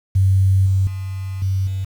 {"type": "tone with level steps", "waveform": "sine", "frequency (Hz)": 95.7, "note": "G2", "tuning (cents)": -41, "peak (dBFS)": [-11, -13, -23, -16, -20], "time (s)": [0.15, 1.85], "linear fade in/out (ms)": 10, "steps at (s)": [0.66, 0.87, 1.42, 1.67], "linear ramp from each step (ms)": 2, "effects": ["7-bit"]}